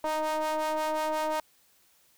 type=ring-modulated tone; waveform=square; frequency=155.56 Hz; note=D#3; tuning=in tune; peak=-25 dBFS; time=0.04-1.4 s; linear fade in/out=2 ms; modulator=775 Hz; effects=white hiss -64 dBFS RMS until 2.17 s